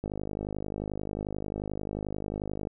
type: click train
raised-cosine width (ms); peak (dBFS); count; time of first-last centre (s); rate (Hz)
2; -20; 136; 0.04-2.672; 51.3
effects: none